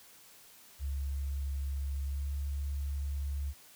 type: tone with pitch glide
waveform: sine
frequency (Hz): 69.3 to 70.47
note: C#2 to C#2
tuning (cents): 0 to +29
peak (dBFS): -32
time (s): 0.79-3.54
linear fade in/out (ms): 50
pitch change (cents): +29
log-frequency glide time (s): 2.14-2.23
effects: white hiss -57 dBFS RMS until 3.75 s